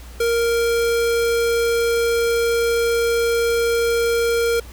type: tone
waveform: square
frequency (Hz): 466.2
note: A#4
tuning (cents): 0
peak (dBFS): -17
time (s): 0.2-4.6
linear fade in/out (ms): 5
effects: added 60 Hz sine -36 dBFS peak until 4.72 s + pink hiss -44 dBFS RMS until 4.72 s

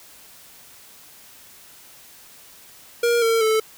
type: tone with pitch steps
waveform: square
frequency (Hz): 472.4 / 455 / 438.2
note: A#4 / A#4 / A4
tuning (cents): +23 / -42 / -7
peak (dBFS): -17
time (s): 3.03-3.6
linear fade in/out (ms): 5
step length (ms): 190
effects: white hiss -47 dBFS RMS until 3.77 s

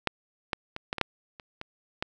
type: clicks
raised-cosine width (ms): 0.3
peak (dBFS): -8 / -11 / -19 / -13 / -16 / -6 / -27 / -21 / -13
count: 9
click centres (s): 0.073 / 0.532 / 0.764 / 0.929 / 0.983 / 1.013 / 1.398 / 1.614 / 2.025
effects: none

